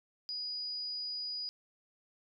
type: tone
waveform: sine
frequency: 4920 Hz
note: D#8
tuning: 20 cents flat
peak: -36 dBFS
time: 0.29-1.49 s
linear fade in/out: 0 ms
effects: none